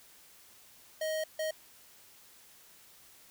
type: tone bursts at uneven times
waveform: square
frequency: 628 Hz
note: D#5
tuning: 16 cents sharp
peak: -32 dBFS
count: 2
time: 1.01-1.24 / 1.39-1.51 s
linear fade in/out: 5 ms
effects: white hiss -58 dBFS RMS until 3.3 s